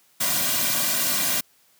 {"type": "noise with comb filter", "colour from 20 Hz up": "white", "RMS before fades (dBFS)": -23, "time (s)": [0.2, 1.41], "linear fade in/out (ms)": 10, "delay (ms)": 2.3, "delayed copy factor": -0.95, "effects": ["white hiss -60 dBFS RMS until 1.79 s", "high-pass 100 Hz 12 dB/octave"]}